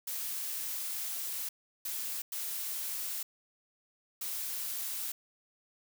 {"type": "noise bursts at uneven times", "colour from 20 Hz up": "blue", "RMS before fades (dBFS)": -37, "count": 4, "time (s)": [[0.07, 1.49], [1.85, 2.22], [2.32, 3.23], [4.21, 5.12]], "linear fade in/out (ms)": 5, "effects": []}